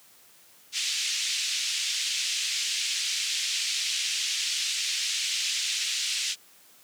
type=band-pass noise; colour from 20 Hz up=pink; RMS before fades=-29 dBFS; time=0.72-6.36 s; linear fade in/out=50 ms; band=2600 to 7400 Hz; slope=24 dB/octave; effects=white hiss -56 dBFS RMS until 6.83 s + high-pass 100 Hz 12 dB/octave